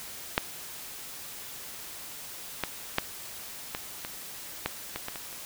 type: clicks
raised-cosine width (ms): 0.3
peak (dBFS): -6 / -11 / -7 / -15 / -19 / -11 / -16 / -17 / -21 / -27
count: 10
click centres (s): 0.379 / 2.637 / 2.984 / 3.749 / 4.049 / 4.66 / 4.96 / 5.084 / 5.158 / 5.328
effects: white hiss -42 dBFS RMS until 5.45 s